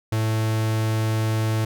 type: tone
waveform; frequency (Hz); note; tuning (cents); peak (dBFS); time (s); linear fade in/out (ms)
45% pulse; 110; A2; 0; -20; 0.12-1.65; 5
effects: none